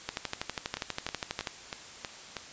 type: two click trains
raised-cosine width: 0.2 ms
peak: -14 / -17 dBFS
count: 18 / 6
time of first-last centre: 0.09-1.472 / 0.77-2.367 s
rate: 12.3 / 3.13 Hz
effects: white hiss -47 dBFS RMS until 2.52 s + resampled to 16000 Hz